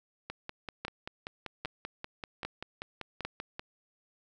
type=two click trains; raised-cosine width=0.3 ms; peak=-22 / -19 dBFS; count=18 / 4; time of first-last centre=0.3-3.595 / 0.85-3.25 s; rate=5.16 / 1.25 Hz; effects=none